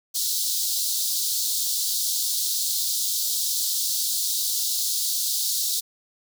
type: high-pass noise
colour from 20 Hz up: pink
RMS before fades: -25 dBFS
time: 0.14-5.81 s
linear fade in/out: 20 ms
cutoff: 3800 Hz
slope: 48 dB/octave
effects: none